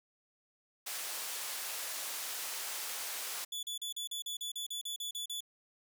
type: band-pass noise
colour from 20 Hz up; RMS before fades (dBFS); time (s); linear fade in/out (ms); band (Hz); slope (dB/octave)
white; -40; 0.86-3.45; 10; 550 to 15000; 12
type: tone bursts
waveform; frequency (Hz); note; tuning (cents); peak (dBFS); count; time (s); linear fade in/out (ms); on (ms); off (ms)
sawtooth; 3451; A7; -34; -34; 13; 3.52-5.406; 5; 110; 38
effects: none